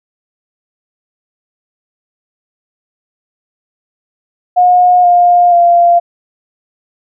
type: tone with pitch steps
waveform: sine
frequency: 720 / 706 / 692.3 Hz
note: F#5 / F5 / F5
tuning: -47 / +19 / -15 cents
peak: -4 dBFS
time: 4.56-6 s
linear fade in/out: 20 ms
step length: 480 ms
effects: none